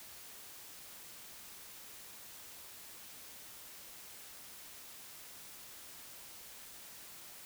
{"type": "silence", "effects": ["white hiss -52 dBFS RMS until 7.45 s"]}